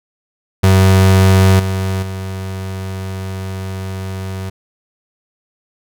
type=tone with level steps; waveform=35% pulse; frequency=95 Hz; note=F#2; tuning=46 cents sharp; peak=-5 / -14 / -20 dBFS; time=0.63-4.5 s; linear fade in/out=10 ms; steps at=1.59 / 2.02 s; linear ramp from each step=10 ms; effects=none